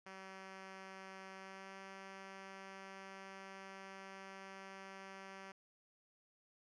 5% pulse tone with pitch glide, 191.1 to 193.1 Hz, G3 to G3, -44 to -26 cents, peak -39 dBFS, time 0.06-5.52 s, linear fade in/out 5 ms, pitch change +18 cents, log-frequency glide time 1.36-1.73 s, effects low-pass 5000 Hz 12 dB/octave

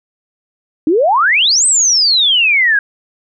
sine exponential two-way sweep, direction up then down, 291.9 to 8372 to 1590 Hz, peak -8 dBFS, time 0.87-2.79 s, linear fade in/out 2 ms, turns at 1.66 s, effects none

